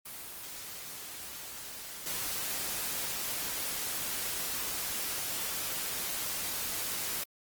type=noise with level steps; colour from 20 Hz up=white; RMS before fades=-43 / -35 dBFS; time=0.05-7.24 s; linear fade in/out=10 ms; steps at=2.06 s; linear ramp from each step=2 ms; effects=Opus 24 kbps